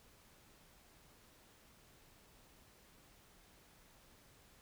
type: silence
effects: pink hiss -65 dBFS RMS until 4.61 s